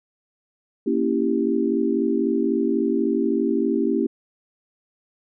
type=chord; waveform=sine; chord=A# diminished seventh; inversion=none; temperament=equal with one note detuned; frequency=233.1 / 277.2 / 329.6 / 393.4 Hz; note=A#3 / C#4 / E4 / G4; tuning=0 / 0 / 0 / +6 cents; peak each=-24 dBFS; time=0.86-4.07 s; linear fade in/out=10 ms; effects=none